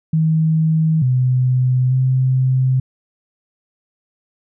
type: tone with pitch steps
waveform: sine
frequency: 159.1 / 127.4 / 130 Hz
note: D#3 / C3 / C3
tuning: +39 / -46 / -11 cents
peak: -12 dBFS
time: 0.13-2.8 s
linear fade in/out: 5 ms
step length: 890 ms
effects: none